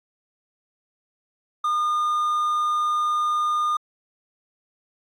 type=tone; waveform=triangle; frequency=1216 Hz; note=D#6; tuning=40 cents flat; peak=-18 dBFS; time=1.64-3.77 s; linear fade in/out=5 ms; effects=AAC 64 kbps